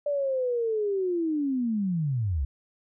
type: linear sweep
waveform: sine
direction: down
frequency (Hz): 587.3 to 61.6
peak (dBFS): -24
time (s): 0.06-2.45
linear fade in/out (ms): 5
effects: none